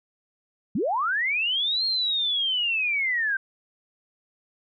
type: linear two-way sweep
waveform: sine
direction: up then down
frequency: 158.6 to 4264 to 1542 Hz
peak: -22 dBFS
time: 0.75-3.37 s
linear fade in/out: 5 ms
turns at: 1.85 s
effects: none